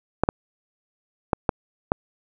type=clicks; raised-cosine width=1 ms; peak=-4 dBFS; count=5; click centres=0.236 / 0.289 / 1.332 / 1.492 / 1.919 s; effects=none